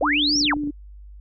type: linear two-way sweep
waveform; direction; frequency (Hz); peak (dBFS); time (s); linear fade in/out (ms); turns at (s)
sine; up then down; 446 to 5770 to 653; -18; 0.01-0.54; 2; 0.39
type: tone with vibrato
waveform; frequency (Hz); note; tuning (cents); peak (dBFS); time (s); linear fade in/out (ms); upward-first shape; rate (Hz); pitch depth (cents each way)
sine; 293.7; D4; 0; -23; 0.02-0.71; 10; square; 7.4; 17
type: clicks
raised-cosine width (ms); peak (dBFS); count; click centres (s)
3; -24; 6; 0.357 / 0.412 / 0.454 / 0.566 / 0.636 / 0.674
effects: added 50 Hz sine -39 dBFS peak until 1.2 s